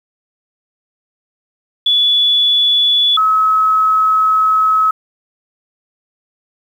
sine tone pair in turn, 3431 / 1285.2 Hz, A7 / E6, -44 / -44 cents, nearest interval octave + perfect fourth, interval 1700 cents, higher first, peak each -9 dBFS, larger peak neither, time 1.86-3.17 / 3.17-4.91 s, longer second, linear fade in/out 5 ms, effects 7-bit

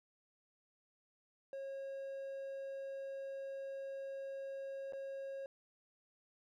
triangle tone with dropouts, 544 Hz, C#5, 33 cents flat, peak -40 dBFS, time 1.53-5.46 s, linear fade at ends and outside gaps 1 ms, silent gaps 4.924-4.933 s, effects none

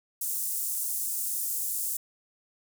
pink high-pass noise, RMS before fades -31 dBFS, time 0.21-1.97 s, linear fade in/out 5 ms, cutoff 8000 Hz, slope 24 dB/octave, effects none

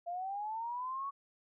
sine linear sweep, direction up, 680 to 1126 Hz, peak -36 dBFS, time 0.06-1.11 s, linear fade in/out 20 ms, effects none

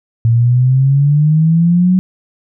sine exponential sweep, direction up, 113.8 to 187 Hz, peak -7 dBFS, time 0.25-1.99 s, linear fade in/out 0 ms, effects none

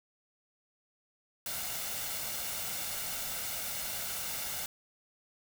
white noise with comb filter, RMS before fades -37 dBFS, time 1.46-4.66 s, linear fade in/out 2 ms, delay 1.4 ms, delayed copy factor +0.5, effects none

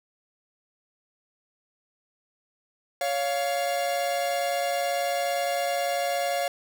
45% pulse tone pair together, 560.7 / 698.5 Hz, C#5 / F5, +20 / 0 cents, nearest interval major third, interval 380 cents, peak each -28 / -27 dBFS, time 3.01-6.48 s, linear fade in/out 2 ms, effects none

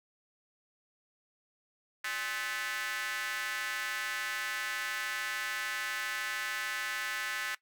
square tone with high-pass filter, 116.54 Hz, A#2, in tune, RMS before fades -36 dBFS, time 2.04-7.55 s, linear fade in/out 5 ms, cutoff 1700 Hz, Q 2.9, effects noise-tail reverb RT60 0.1 s tail -18 dB re dry

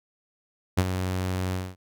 sawtooth tone with ADSR envelope, 92.5 Hz, F#2, in tune, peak -13 dBFS, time 0.77-1.76 s, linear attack 15 ms, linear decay 51 ms, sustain -9 dB, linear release 230 ms, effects none

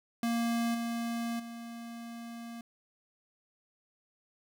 square tone with level steps, 233.1 Hz, A#3, in tune, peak -29 / -33 / -42 dBFS, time 0.23-2.61 s, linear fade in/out 2 ms, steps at 0.74 / 1.39 s, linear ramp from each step 10 ms, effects none

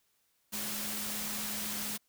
sine tone in noise, 210 Hz, G#3, 19 cents sharp, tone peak -44 dBFS, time 0.52-1.98 s, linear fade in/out 20 ms, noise white, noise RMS -37 dBFS, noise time 0.52-1.98 s, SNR -10 dB, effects white hiss -74 dBFS RMS until 2.08 s

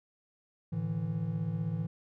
triangle chord, A suspended fourth, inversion none, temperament equal with one note detuned, 110 / 149.14 / 164.81 Hz, A2 / D3 / E3, 0 / +27 / 0 cents, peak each -34 / -36 / -31 dBFS, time 0.72-1.87 s, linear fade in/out 10 ms, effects none

